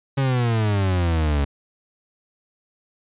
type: exponential sweep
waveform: 40% pulse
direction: down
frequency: 138.59 to 69.3 Hz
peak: -17 dBFS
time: 0.17-1.45 s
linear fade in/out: 10 ms
effects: resampled to 8000 Hz